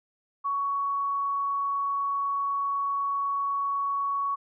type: tone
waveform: sine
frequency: 1118 Hz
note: C#6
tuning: 14 cents sharp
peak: -25 dBFS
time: 0.44-4.36 s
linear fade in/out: 20 ms
effects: none